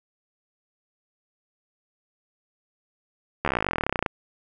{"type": "slowing click train", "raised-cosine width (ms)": 0.5, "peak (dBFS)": -8, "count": 28, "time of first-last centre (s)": [3.45, 4.062], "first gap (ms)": 13, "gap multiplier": 1.04, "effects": []}